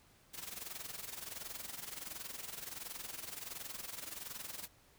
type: noise with amplitude modulation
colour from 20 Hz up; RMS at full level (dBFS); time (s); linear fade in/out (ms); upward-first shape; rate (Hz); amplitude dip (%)
white; -43; 0.33-4.68; 20; sine; 21.4; 75
effects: pink hiss -66 dBFS RMS until 4.98 s